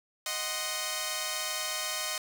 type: chord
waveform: 5% pulse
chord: C diminished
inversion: first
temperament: equal with one note detuned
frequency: 622.3 / 742.6 / 1046.5 Hz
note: Eb5 / Gb5 / C6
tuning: 0 / +6 / 0 cents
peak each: -23 / -26 / -24 dBFS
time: 0.26-2.18 s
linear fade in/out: 2 ms
effects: 8-bit